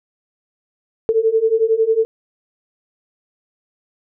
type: beating tone pair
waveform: sine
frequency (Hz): 440 / 451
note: A4 / A4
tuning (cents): 0 / +43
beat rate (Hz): 11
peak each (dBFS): -17 / -15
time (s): 1.09-2.05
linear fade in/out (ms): 0
effects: none